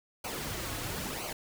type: noise with flanger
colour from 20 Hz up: pink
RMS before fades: -37 dBFS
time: 0.24-1.33 s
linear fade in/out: 5 ms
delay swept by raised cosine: 0.55 to 5.15 ms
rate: 1 Hz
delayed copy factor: -0.6
effects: none